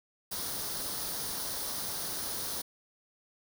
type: noise with comb filter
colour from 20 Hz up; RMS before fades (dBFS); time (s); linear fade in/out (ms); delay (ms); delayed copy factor
white; -36; 0.31-2.62; 10; 0.2; +0.6
effects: none